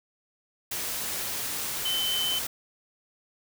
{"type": "tone in noise", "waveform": "sine", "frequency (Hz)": 3062, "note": "G7", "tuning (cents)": -41, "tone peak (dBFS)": -26, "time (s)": [1.85, 2.39], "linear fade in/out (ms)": 5, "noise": "white", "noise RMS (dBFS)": -32, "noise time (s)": [0.71, 2.47], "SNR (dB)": 3, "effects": []}